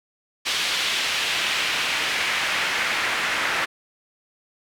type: noise with band-pass filter sweep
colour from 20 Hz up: pink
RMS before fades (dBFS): -24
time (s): 0.45-3.66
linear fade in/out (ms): 20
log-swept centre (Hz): 3300 to 1800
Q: 1.4
effects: none